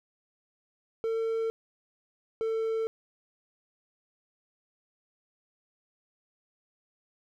triangle tone pair in turn, 450.9 / 447 Hz, A4 / A4, +42 / +27 cents, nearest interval unison, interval 15 cents, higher first, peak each -25 dBFS, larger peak neither, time 1.04-1.5 / 2.41-2.87 s, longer neither, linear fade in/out 0 ms, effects none

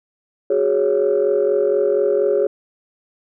sine chord, F# suspended second, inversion none, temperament equal with one note detuned, 371.1 / 415.3 / 554.4 Hz, F#4 / G#4 / C#5, +5 / 0 / 0 cents, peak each -20 / -16 / -18 dBFS, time 0.5-2.47 s, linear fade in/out 5 ms, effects tanh soft clip ceiling -8 dBFS

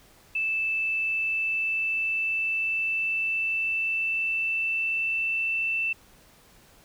sine tone with pitch glide, 2637 to 2666 Hz, E7 to E7, 0 to +19 cents, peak -24 dBFS, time 0.35-5.93 s, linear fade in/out 5 ms, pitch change +19 cents, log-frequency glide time 0.79-5.55 s, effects pink hiss -56 dBFS RMS until 6.84 s

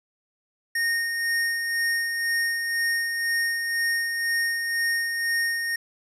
square tone with tremolo, 1848 Hz, A#6, 16 cents flat, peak -22 dBFS, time 0.75-5.76 s, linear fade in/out 5 ms, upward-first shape sine, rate 2 Hz, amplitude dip 40%, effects resampled to 32000 Hz

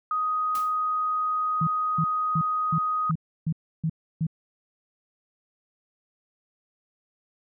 sine tone, 1250 Hz, D#6, 8 cents sharp, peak -23 dBFS, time 0.11-3.11 s, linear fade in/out 2 ms
white noise with exponential decay, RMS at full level -37 dBFS, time 0.55-0.79 s, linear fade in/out 0 ms, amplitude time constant 52 ms
sine tone bursts, 160.6 Hz, E3, 45 cents flat, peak -22 dBFS, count 8, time 1.61-4.268 s, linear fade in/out 5 ms, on 61 ms, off 310 ms
effects none

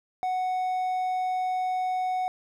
triangle tone, 740 Hz, F#5, in tune, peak -23 dBFS, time 0.23-2.28 s, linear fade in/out 0 ms, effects none

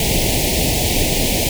pink band-stop noise, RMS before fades -17 dBFS, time 0-1.49 s, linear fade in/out 2 ms, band 810 to 2100 Hz, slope 48 dB/octave, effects none

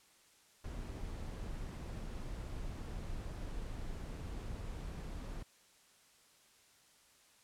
brown noise, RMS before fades -43 dBFS, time 0.64-5.43 s, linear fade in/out 5 ms, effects white hiss -66 dBFS RMS until 7.43 s + low-pass 10000 Hz 12 dB/octave

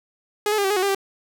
sawtooth tone with pitch steps, 416.9 / 428.9 / 402.2 / 385.2 / 416.8 / 369.4 / 398.9 / 391.1 Hz, G#4 / A4 / G4 / G4 / G#4 / F#4 / G4 / G4, +7 / -44 / +44 / -30 / +6 / -3 / +30 / -4 cents, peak -15 dBFS, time 0.46-0.948 s, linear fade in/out 2 ms, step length 61 ms, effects none

